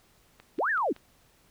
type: click train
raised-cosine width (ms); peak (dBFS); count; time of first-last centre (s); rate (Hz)
0.3; -32; 4; 0.4-0.964; 5.32
type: linear two-way sweep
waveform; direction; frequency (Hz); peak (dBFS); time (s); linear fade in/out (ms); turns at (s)
sine; up then down; 205 to 1851 to 205; -24; 0.58-0.93; 10; 0.7
effects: pink hiss -63 dBFS RMS until 1.5 s